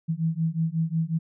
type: beating tone pair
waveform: sine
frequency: 160 / 165.5 Hz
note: D#3 / E3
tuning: +49 / +7 cents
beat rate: 5.5 Hz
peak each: -26 dBFS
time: 0.08-1.19 s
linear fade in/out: 20 ms
effects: none